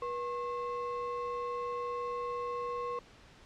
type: ring-modulated tone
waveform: triangle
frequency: 782 Hz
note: G5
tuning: 4 cents flat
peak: -29 dBFS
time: 0.02-2.99 s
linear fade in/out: 2 ms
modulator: 298 Hz
effects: pink hiss -57 dBFS RMS until 3.45 s + low-pass 5000 Hz 12 dB/octave